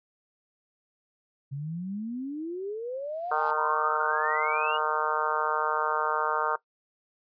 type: exponential sweep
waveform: sine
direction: up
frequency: 134.1 to 2922 Hz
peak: -31 dBFS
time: 1.51-4.78 s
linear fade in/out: 20 ms
type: noise with exponential growth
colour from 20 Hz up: white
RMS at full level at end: -46 dBFS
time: 2.95-3.51 s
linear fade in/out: 5 ms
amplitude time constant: 120 ms
type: harmonic tone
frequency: 153.6 Hz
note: D#3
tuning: 22 cents flat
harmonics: 3 / 4 / 5 / 6 / 7 / 8 / 9 / 10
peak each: -33 / -35 / -36 / -31 / -33 / -31 / -32 / -37 dBFS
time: 3.31-6.56 s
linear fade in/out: 5 ms
effects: noise-tail reverb RT60 0.1 s tail -18 dB re dry + resampled to 11025 Hz